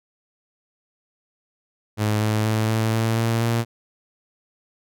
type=tone with pitch steps; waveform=sawtooth; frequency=106.5 / 108.05 / 109.62 / 111.22 / 112.83 / 114.47 / 116.14 Hz; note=G#2 / A2 / A2 / A2 / A2 / A#2 / A#2; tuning=+44 / -31 / -6 / +19 / +44 / -31 / -6 cents; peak=-15 dBFS; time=1.97-3.65 s; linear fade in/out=50 ms; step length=240 ms; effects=none